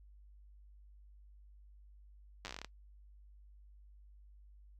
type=slowing click train; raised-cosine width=0.2 ms; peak=-26 dBFS; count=12; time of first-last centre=2.45-2.646 s; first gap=9 ms; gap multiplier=1.13; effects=noise-tail reverb RT60 0.1 s tail -21 dB re dry + added 50 Hz sine -56 dBFS peak until 4.79 s